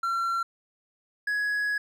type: tone pair in turn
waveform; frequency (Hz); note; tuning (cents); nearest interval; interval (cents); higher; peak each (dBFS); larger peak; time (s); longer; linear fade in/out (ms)
triangle; 1362 / 1674.2; F6 / G#6; -44 / +13; major third; 357; second; -23; neither; 0.03-0.43 / 1.27-1.78; second; 5
effects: none